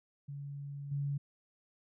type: tone with level steps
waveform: sine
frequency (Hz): 141.7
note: C#3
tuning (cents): +38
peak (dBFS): -40 / -32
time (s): 0.28-1.18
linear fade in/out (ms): 10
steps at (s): 0.91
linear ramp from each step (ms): 10
effects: none